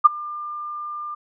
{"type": "tone with ADSR envelope", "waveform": "sine", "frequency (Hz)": 1198, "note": "D6", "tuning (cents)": 34, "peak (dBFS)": -4, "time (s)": [0.04, 1.15], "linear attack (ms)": 18, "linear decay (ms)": 17, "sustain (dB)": -24, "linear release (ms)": 10, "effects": []}